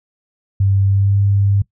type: tone with pitch glide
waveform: sine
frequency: 98 to 99.83 Hz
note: G2 to G2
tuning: 0 to +32 cents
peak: -11 dBFS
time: 0.6-1.62 s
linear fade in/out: 5 ms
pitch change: +32 cents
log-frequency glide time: 0.87-1.17 s
effects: noise-tail reverb RT60 0.1 s tail -19 dB re dry